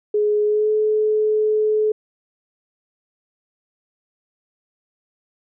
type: tone with pitch glide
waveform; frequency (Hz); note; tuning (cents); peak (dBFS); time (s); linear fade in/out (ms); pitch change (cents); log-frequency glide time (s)
sine; 419.6 to 428.9; G#4 to A4; +18 to -44; -15; 0.14-1.92; 5; +38; 0.45-0.7
effects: none